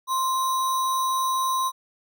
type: tone with sample-and-hold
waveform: sine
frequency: 1048 Hz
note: C6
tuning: 2 cents sharp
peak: -21 dBFS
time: 0.07-1.72 s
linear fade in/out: 50 ms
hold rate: 4900 Hz
effects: none